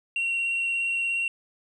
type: tone with vibrato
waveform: sine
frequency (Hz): 2741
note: F7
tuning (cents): -33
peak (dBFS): -22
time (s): 0.16-1.28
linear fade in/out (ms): 2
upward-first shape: sine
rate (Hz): 17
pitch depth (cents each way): 12
effects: tanh soft clip ceiling -22 dBFS